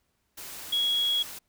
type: tone in noise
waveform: sine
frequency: 3325 Hz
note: G#7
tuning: 1 cent sharp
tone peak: -23 dBFS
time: 0.72-1.23 s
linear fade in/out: 10 ms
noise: white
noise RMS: -41 dBFS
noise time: 0.37-1.39 s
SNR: +15 dB
effects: pink hiss -74 dBFS RMS until 1.48 s